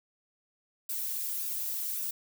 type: noise with flanger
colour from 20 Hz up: violet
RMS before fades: -34 dBFS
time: 0.89-2.11 s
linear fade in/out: 5 ms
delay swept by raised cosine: 0.94 to 2.74 ms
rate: 1.8 Hz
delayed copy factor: -0.65
effects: none